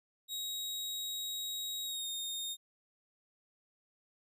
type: tone with pitch glide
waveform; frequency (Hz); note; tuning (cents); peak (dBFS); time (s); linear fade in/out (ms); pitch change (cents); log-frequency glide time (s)
sawtooth; 3800 to 3688; A#7 to A#7; +33 to -19; -34; 0.28-2.57; 50; -52; 1.84-2.07
effects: none